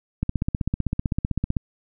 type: click train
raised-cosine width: 5 ms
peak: -10 dBFS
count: 22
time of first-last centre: 0.23-1.568 s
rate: 15.7 Hz
effects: none